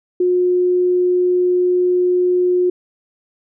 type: tone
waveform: sine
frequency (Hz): 360.2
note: F#4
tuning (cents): -46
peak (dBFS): -12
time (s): 0.2-2.7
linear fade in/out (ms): 5
effects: none